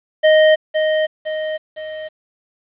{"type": "tone with echo", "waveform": "square", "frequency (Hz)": 622.3, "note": "D#5", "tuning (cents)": 0, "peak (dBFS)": -9, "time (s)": [0.23, 0.56], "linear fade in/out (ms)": 20, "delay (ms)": 510, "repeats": 3, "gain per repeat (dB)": -6, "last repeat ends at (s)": 2.09, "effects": ["resampled to 8000 Hz", "8-bit"]}